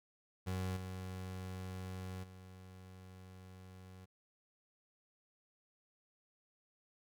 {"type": "tone with level steps", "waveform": "30% pulse", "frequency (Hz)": 93, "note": "F#2", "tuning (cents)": 9, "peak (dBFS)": [-34, -40, -50], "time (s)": [0.46, 4.06], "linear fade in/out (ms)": 20, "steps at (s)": [0.76, 2.23], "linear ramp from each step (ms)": 10, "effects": []}